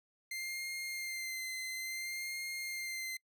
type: tone with vibrato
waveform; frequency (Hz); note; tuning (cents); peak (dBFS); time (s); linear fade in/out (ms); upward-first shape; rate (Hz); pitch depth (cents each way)
sawtooth; 2093; C7; 0; -35; 0.31-3.17; 5; sine; 0.58; 28
effects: noise-tail reverb RT60 0.1 s tail -25 dB re dry